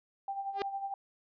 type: tone with tremolo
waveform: sine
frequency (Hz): 788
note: G5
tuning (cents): +9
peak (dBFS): -32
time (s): 0.28-0.94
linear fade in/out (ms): 2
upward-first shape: sine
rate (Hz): 11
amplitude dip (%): 60
type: tone with exponential growth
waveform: sawtooth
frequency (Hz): 401.8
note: G4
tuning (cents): +43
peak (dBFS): -24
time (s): 0.53-0.62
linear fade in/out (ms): 0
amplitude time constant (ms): 19
effects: resampled to 11025 Hz